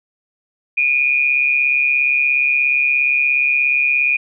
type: tone with amplitude modulation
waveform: sine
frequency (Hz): 2438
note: D#7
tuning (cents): -36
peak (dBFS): -10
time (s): 0.77-4.17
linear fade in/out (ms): 10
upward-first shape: sine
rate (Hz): 137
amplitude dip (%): 60
effects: none